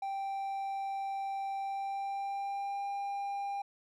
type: tone with pitch glide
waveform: triangle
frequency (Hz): 784 to 799.5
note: G5 to G5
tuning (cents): 0 to +34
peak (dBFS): -32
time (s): 0.02-3.62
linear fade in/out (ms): 5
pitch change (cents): +34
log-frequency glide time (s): 1.59-2.86
effects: none